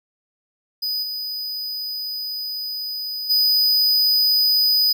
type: tone with level steps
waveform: square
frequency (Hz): 4978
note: D#8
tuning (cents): 0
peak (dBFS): -22 / -26 / -15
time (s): 0.82-4.93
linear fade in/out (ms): 10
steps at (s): 1.02 / 3.29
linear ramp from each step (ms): 20
effects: none